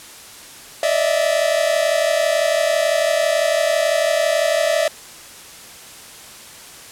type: tone cluster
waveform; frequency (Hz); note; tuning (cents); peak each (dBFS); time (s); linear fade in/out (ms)
45% pulse; 585 / 631 / 663; D5 / D#5 / E5; -7 / +24 / +10; -20; 0.83-4.88; 2
effects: white hiss -39 dBFS RMS until 6.91 s + low-pass 11000 Hz 12 dB/octave